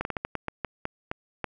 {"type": "slowing click train", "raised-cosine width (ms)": 0.5, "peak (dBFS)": -14, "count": 11, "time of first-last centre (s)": [0.01, 1.443], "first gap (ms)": 41, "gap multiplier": 1.26, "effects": []}